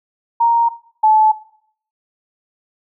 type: tone pair in turn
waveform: sine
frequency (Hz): 932.3 / 866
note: A#5 / A5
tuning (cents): 0 / -28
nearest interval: minor second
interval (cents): 128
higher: first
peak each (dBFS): -10 / -8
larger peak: second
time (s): 0.4-0.69 / 1.03-1.32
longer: neither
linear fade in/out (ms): 10
effects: noise-tail reverb RT60 0.6 s tail -17 dB re dry